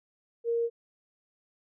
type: tone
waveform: sine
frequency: 466.2 Hz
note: A#4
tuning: in tune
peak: -25 dBFS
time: 0.44-0.7 s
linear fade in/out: 50 ms
effects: none